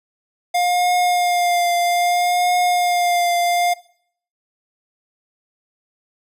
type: tone with vibrato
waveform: square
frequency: 707 Hz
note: F5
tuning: 21 cents sharp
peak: -16 dBFS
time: 0.54-3.74 s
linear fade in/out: 10 ms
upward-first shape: triangle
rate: 0.62 Hz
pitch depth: 26 cents each way
effects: noise-tail reverb RT60 0.6 s tail -20 dB re dry + resampled to 32000 Hz